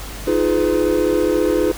triangle chord, F half-diminished seventh, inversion third, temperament just, 314.3 / 349.2 / 419.1 / 502.9 Hz, Eb4 / F4 / Ab4 / Cb5, +18 / 0 / +16 / +31 cents, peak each -18 dBFS, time 0.27-1.72 s, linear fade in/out 5 ms, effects added 50 Hz sine -33 dBFS peak until 1.77 s + pink hiss -33 dBFS RMS until 1.77 s

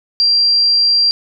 sine tone, 4738 Hz, D8, 14 cents sharp, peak -9 dBFS, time 0.2-1.11 s, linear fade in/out 0 ms, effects none

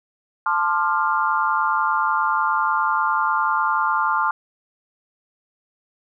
sine chord, D minor seventh, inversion second, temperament equal with one note detuned, 880 / 1046.5 / 1196.6 / 1396.9 Hz, A5 / C6 / D6 / F6, 0 / 0 / +32 / 0 cents, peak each -23 dBFS, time 0.46-4.31 s, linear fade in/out 2 ms, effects none

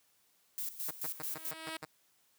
violet noise with tremolo, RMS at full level -38 dBFS, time 0.58-1.51 s, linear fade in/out 0 ms, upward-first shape square, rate 4.6 Hz, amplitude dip 75%
5% pulse tone bursts, 155.56 Hz, D#3, in tune, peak -30 dBFS, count 7, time 0.88-1.849 s, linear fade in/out 2 ms, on 27 ms, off 130 ms
5% pulse tone with exponential growth, 320.9 Hz, E4, 46 cents flat, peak -26 dBFS, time 0.89-1.77 s, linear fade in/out 5 ms, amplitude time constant 190 ms
effects white hiss -71 dBFS RMS until 2.38 s + high-pass 80 Hz 12 dB/octave

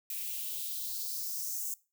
violet noise with high-pass filter sweep, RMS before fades -37 dBFS, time 0.1-1.74 s, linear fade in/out 2 ms, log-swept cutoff 2300 to 7100 Hz, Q 2.9, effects noise-tail reverb RT60 0.3 s tail -21 dB re dry

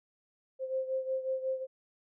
sine beating tone pair, 523.3 / 528.8 Hz, C5 / C5, 0 / +18 cents, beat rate 5.5 Hz, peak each -32 / -37 dBFS, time 0.59-1.67 s, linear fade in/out 50 ms, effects none

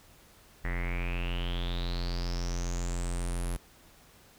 square tone with low-pass filter sweep, 43.65 Hz, F1, in tune, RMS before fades -32 dBFS, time 0.64-3.57 s, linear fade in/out 10 ms, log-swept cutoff 1900 to 11000 Hz, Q 9.3, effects pink hiss -58 dBFS RMS until 4.38 s

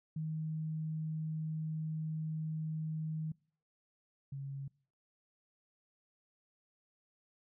sine tone pair in turn, 157.2 / 138.16 Hz, D#3 / C#3, +18 / -5 cents, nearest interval major second, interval 223 cents, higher first, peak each -35 / -39 dBFS, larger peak first, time 0.16-3.32 / 4.32-4.68 s, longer first, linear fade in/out 5 ms, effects noise-tail reverb RT60 0.5 s tail -25 dB re dry

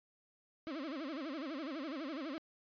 35% pulse tone with vibrato, 293.7 Hz, D4, in tune, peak -38 dBFS, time 0.67-2.38 s, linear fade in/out 0 ms, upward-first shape sine, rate 12 Hz, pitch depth 220 cents each way, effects resampled to 11025 Hz

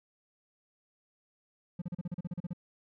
triangle tone bursts, 175.1 Hz, F3, 5 cents sharp, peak -31 dBFS, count 12, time 1.79-2.533 s, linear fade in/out 5 ms, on 28 ms, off 37 ms, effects none

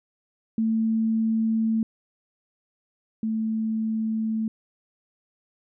sine tone pair in turn, 222.9 / 220.8 Hz, A3 / A3, +23 / +6 cents, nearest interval unison, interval 17 cents, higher first, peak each -20 / -23 dBFS, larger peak first, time 0.58-1.83 / 3.23-4.48 s, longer neither, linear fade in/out 2 ms, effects none

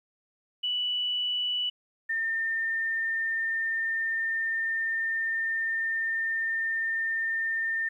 sine tone pair in turn, 2960 / 1808.7 Hz, F#7 / A6, 0 / +47 cents, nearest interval major sixth, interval 853 cents, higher first, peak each -26 dBFS, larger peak neither, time 0.63-1.7 / 2.09-7.89 s, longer second, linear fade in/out 10 ms, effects 11-bit

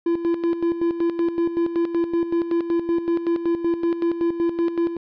triangle tone with tremolo, 338.5 Hz, E4, 46 cents sharp, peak -15 dBFS, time 0.06-4.97 s, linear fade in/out 5 ms, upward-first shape square, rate 5.3 Hz, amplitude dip 65%, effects resampled to 11025 Hz

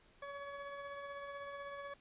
20% pulse tone with tremolo, 564 Hz, C#5, 30 cents sharp, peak -38 dBFS, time 0.22-1.94 s, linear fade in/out 5 ms, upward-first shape sine, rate 16 Hz, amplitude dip 30%, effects pink hiss -67 dBFS RMS until 2 s + resampled to 8000 Hz

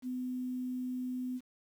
sine tone, 252.4 Hz, B3, 38 cents sharp, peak -34 dBFS, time 0.02-1.41 s, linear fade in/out 50 ms, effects 10-bit

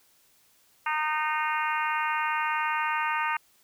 harmonic tone, 307.2 Hz, D#4, 22 cents flat, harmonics 3 / 4 / 5 / 6 / 7 / 8 / 9, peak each -29 / -31 / -33 / -35 / -36 / -37 / -38 dBFS, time 0.86-3.37 s, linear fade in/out 5 ms, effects white hiss -63 dBFS RMS until 3.63 s

